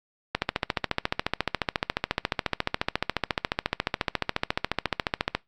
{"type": "click train", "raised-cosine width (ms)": 0.3, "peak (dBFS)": -7, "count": 72, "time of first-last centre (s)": [0.35, 5.35], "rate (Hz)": 14.2, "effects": ["noise-tail reverb RT60 0.2 s tail -23 dB re dry", "Opus 48 kbps"]}